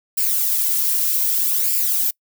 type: noise with flanger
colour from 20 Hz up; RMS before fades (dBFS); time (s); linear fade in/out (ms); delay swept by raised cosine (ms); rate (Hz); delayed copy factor
violet; -19; 0.17-2.11; 10; 0.4 to 2.5; 0.64; +0.6
effects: noise-tail reverb RT60 0.1 s tail -26 dB re dry